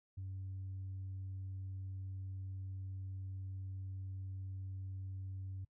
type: tone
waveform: sine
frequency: 95.3 Hz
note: G2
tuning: 48 cents flat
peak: -40 dBFS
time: 0.17-5.65 s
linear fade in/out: 10 ms
effects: noise-tail reverb RT60 0.1 s tail -24 dB re dry + tanh soft clip ceiling -39 dBFS